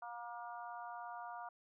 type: harmonic tone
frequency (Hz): 237.3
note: A#3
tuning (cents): +31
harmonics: 3 / 4 / 5 / 6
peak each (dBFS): -48 / -49 / -52 / -54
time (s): 0.02-1.49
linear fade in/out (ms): 5
effects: none